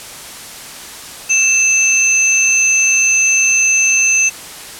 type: tone pair together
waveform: sine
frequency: 2637 / 6239 Hz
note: E7 / G8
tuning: 0 / -9 cents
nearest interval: octave + minor third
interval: 1491 cents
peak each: -12 dBFS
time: 1.29-4.3 s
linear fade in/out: 20 ms
effects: white hiss -31 dBFS RMS until 4.79 s + low-pass 11000 Hz 12 dB/octave